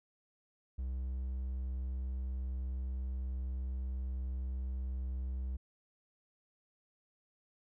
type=tone; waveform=triangle; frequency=64.2 Hz; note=C2; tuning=32 cents flat; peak=-33 dBFS; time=0.78-5.57 s; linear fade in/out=10 ms; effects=none